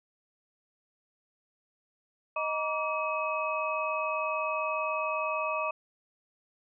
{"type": "tone cluster", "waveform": "sine", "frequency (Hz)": [625, 947, 1156, 2552], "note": ["D#5", "A#5", "D6", "D#7"], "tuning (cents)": [8, 27, -28, 43], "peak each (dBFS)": [-33, -37, -32, -35], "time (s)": [2.36, 5.71], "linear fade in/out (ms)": 5, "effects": []}